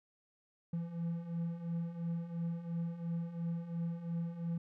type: beating tone pair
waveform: triangle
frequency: 166.6 / 169.5 Hz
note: E3 / E3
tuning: +19 / +49 cents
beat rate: 2.9 Hz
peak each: -40 / -35 dBFS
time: 0.73-4.58 s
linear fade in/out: 5 ms
effects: none